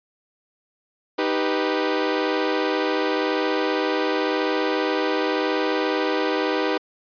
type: chord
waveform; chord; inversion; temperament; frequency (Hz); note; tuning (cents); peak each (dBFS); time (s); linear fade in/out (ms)
sawtooth; Eb augmented; none; equal; 311.1 / 392 / 493.9; Eb4 / G4 / B4; 0 / 0 / 0; -21; 1.18-6.78; 10
effects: resampled to 11025 Hz